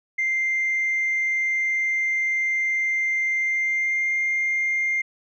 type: tone with pitch glide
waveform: sine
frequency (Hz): 2093 to 2110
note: C7 to C7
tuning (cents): 0 to +14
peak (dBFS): -19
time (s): 0.18-5.02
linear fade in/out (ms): 10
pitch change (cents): +14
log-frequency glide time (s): 3.39-4.17
effects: tanh soft clip ceiling -17 dBFS